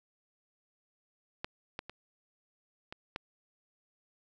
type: clicks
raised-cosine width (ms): 0.3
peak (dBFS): -19 / -21 / -27 / -26 / -20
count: 5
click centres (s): 1.445 / 1.791 / 1.896 / 2.925 / 3.161
effects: none